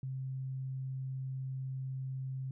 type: tone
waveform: sine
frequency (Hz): 132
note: C3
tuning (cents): +16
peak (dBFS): -36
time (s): 0.03-2.51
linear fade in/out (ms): 2
effects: none